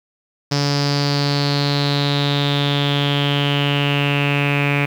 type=tone with low-pass filter sweep; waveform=sawtooth; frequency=142.9 Hz; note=D3; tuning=47 cents flat; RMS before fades=-18 dBFS; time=0.51-4.86 s; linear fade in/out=10 ms; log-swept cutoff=5200 to 2400 Hz; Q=7.3; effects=7-bit